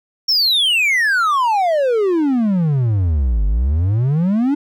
triangle exponential two-way sweep, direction down then up, 5560 to 48 to 298 Hz, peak -11 dBFS, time 0.28-4.55 s, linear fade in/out 10 ms, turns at 3.46 s, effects none

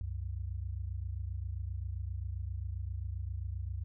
sine tone pair together, 66.5 / 94.05 Hz, C2 / F#2, +29 / +29 cents, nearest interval tritone, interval 600 cents, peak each -38 / -38 dBFS, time 0.01-3.84 s, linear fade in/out 0 ms, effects none

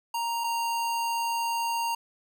square tone pair in turn, 932.3 / 928.8 Hz, A#5 / A#5, 0 / -7 cents, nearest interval unison, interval 7 cents, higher first, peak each -28 / -27 dBFS, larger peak second, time 0.14-0.44 / 0.44-1.95 s, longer second, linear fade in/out 5 ms, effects none

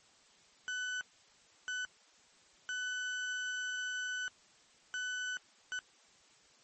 35% pulse tone bursts at uneven times, 1500 Hz, F#6, 23 cents sharp, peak -34 dBFS, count 5, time 0.68-1.01 / 1.68-1.85 / 2.69-4.28 / 4.94-5.37 / 5.72-5.79 s, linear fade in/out 0 ms, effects white hiss -64 dBFS RMS until 6.63 s + MP3 32 kbps

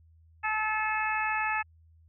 harmonic tone, 432.7 Hz, A4, 29 cents flat, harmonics 2 / 3 / 4 / 5 / 6, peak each -31 / -34 / -32 / -37 / -34 dBFS, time 0.43-1.63 s, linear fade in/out 20 ms, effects added 81 Hz sine -56 dBFS peak until 2.08 s

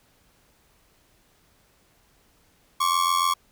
45% pulse ring-modulated tone, 1108.7 Hz, C#6, in tune, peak -17 dBFS, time 2.8-3.34 s, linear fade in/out 10 ms, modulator 43.5 Hz, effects pink hiss -62 dBFS RMS until 3.51 s

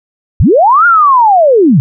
sine linear two-way sweep, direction up then down, 47.99 to 1437 to 117.7 Hz, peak -3 dBFS, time 0.4-1.8 s, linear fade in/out 0 ms, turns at 0.86 s, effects none

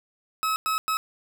40% pulse tone bursts at uneven times, 1286 Hz, E6, 43 cents flat, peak -22 dBFS, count 3, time 0.43-0.56 / 0.66-0.78 / 0.88-0.97 s, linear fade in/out 0 ms, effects none

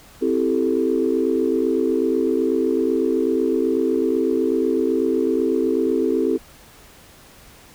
sine chord, A minor seventh, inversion first, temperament equal, 261.6 / 329.6 / 392 / 440 Hz, C4 / E4 / G4 / A4, 0 / 0 / 0 / 0 cents, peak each -22 dBFS, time 0.21-6.38 s, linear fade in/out 20 ms, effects tanh soft clip ceiling -7 dBFS + pink hiss -47 dBFS RMS until 7.74 s

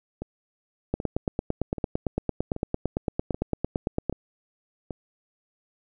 two click trains, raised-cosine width 2 ms, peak -11 / -19 dBFS, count 29 / 7, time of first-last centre 0.94-4.097 / 0.22-4.907 s, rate 8.87 / 1.28 Hz, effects none

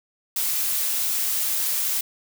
blue noise, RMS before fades -24 dBFS, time 0.36-2.01 s, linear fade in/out 5 ms, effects none

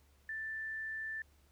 sine tone, 1767 Hz, A6, 7 cents sharp, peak -38 dBFS, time 0.29-1.22 s, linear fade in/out 2 ms, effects added 71 Hz sine -65 dBFS peak until 1.51 s + pink hiss -71 dBFS RMS until 1.51 s

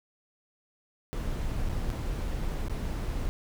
brown noise with dropouts, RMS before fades -31 dBFS, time 1.13-3.29 s, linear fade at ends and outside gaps 0 ms, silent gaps 1.688-1.695 / 1.894-1.902 / 2.274-2.279 / 2.683-2.697 s, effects none

